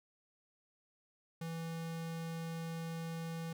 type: tone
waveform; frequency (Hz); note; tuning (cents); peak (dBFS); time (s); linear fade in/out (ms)
square; 164.81; E3; 0; -40; 1.41-3.53; 5
effects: none